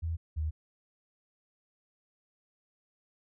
sine tone pair in turn, 82.41 / 77.6 Hz, E2 / D#2, 0 / -4 cents, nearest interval minor second, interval 104 cents, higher first, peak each -30 / -29 dBFS, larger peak second, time 0.02-0.17 / 0.36-0.51 s, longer neither, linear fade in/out 20 ms, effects none

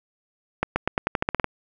accelerating click train, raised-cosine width 0.5 ms, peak -6 dBFS, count 11, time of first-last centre 0.63-1.443 s, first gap 130 ms, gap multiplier 0.89, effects none

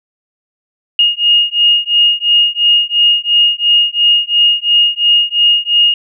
sine beating tone pair, 2853 / 2855.9 Hz, F7 / F7, +36 / +38 cents, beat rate 2.9 Hz, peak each -11 dBFS, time 0.99-5.94 s, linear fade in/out 2 ms, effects none

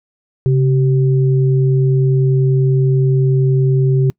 sine tone pair together, 134.95 / 384.8 Hz, C#3 / G4, -46 / -32 cents, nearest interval octave + tritone, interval 1814 cents, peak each -10 / -19 dBFS, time 0.46-4.1 s, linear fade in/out 0 ms, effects noise-tail reverb RT60 0.1 s tail -26 dB re dry

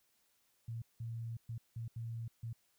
sine tone bursts at uneven times, 115.1 Hz, A#2, 22 cents flat, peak -39 dBFS, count 6, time 0.68-0.82 / 1-1.37 / 1.49-1.58 / 1.76-1.88 / 1.96-2.28 / 2.43-2.53 s, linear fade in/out 5 ms, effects white hiss -75 dBFS RMS until 2.78 s

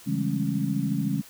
sine tone cluster, 139.3 / 165 / 197.5 / 211.4 / 274 Hz, C#3 / E3 / G3 / G#3 / C#4, +9 / +2 / +13 / +31 / -20 cents, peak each -30 dBFS, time 0.06-1.22 s, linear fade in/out 20 ms, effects white hiss -49 dBFS RMS until 1.29 s

